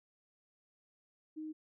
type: tone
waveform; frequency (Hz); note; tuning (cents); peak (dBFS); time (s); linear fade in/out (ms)
sine; 311.1; D#4; 0; -40; 1.36-1.53; 20
effects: none